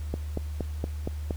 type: click train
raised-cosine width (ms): 2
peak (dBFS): -16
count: 6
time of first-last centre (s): 0.14-1.308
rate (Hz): 4.28
effects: added 75 Hz sine -31 dBFS peak until 1.36 s + pink hiss -52 dBFS RMS until 1.36 s